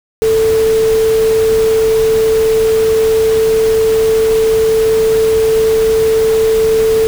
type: tone in noise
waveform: sine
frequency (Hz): 443.4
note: A4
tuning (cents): +13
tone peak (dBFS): -8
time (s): 0.22-7.07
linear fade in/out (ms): 0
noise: pink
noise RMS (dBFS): -24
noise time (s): 0.22-7.07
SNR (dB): +13
effects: none